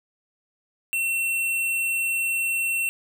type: tone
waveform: square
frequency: 2710 Hz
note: E7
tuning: 47 cents sharp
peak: -23 dBFS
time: 0.93-2.89 s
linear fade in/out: 0 ms
effects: none